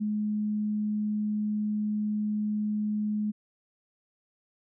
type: tone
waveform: sine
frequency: 211 Hz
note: G#3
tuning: 28 cents sharp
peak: -26 dBFS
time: 0-3.32 s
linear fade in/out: 20 ms
effects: none